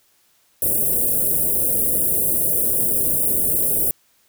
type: band-stop noise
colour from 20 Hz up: white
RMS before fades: -19 dBFS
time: 0.62-3.91 s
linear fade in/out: 2 ms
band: 610 to 9100 Hz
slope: 48 dB/octave
effects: white hiss -60 dBFS RMS until 4.28 s